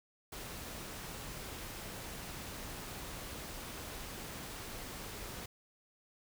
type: noise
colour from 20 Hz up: pink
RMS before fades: -45 dBFS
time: 0.32-5.46 s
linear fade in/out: 5 ms
effects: none